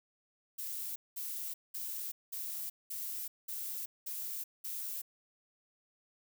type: noise bursts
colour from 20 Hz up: violet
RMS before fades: -40 dBFS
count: 8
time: 0.58-5.02 s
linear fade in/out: 10 ms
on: 380 ms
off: 200 ms
effects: none